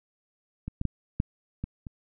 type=clicks; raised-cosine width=5 ms; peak=-21 / -17 / -14 / -12 / -19 / -26 dBFS; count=6; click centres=0.68 / 0.814 / 0.853 / 1.201 / 1.64 / 1.868 s; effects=none